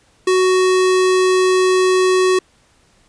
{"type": "tone", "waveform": "square", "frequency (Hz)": 371.3, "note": "F#4", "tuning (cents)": 6, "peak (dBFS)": -12, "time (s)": [0.27, 2.39], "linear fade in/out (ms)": 5, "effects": ["pink hiss -55 dBFS RMS until 3.08 s", "resampled to 22050 Hz"]}